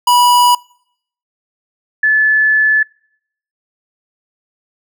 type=tone pair in turn; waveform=square / sine; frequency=977 / 1731.3 Hz; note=B5 / A6; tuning=-19 / -28 cents; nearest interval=minor seventh; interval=991 cents; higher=second; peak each=-8 dBFS; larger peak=neither; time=0.07-0.55 / 2.03-2.83 s; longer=second; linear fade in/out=5 ms; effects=noise-tail reverb RT60 0.7 s tail -26 dB re dry